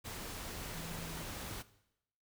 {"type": "tone in noise", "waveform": "sine", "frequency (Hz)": 164.81, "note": "E3", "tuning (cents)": 0, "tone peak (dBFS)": -47, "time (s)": [0.74, 1.25], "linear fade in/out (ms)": 20, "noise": "pink", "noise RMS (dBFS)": -44, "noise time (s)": [0.04, 1.63], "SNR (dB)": -6, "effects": ["noise-tail reverb RT60 0.8 s tail -17 dB re dry"]}